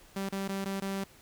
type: tone with dropouts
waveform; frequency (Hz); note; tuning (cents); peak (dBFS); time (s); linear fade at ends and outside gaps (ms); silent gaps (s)
sawtooth; 195.1; G3; -8; -28; 0.16-1.04; 5; 0.29-0.323 / 0.479-0.489 / 0.646-0.656 / 0.801-0.819
effects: pink hiss -57 dBFS RMS until 1.21 s